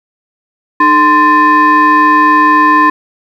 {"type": "tone with frequency modulation", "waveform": "sine", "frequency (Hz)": 1039, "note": "C6", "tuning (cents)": -12, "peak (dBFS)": -3, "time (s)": [0.8, 2.9], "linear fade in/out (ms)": 5, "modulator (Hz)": 735, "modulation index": 0.85, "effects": ["tanh soft clip ceiling 0 dBFS", "7-bit"]}